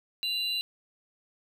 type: tone pair together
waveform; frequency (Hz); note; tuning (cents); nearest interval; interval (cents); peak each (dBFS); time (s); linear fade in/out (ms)
triangle; 2794 / 3987; F7 / B7; 0 / +16; tritone; 616; -31 / -28; 0.23-0.61; 0
effects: none